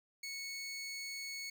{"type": "tone", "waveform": "20% pulse", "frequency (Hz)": 2209, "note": "C#7", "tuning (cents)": -7, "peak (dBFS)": -36, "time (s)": [0.23, 1.5], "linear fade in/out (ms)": 5, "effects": []}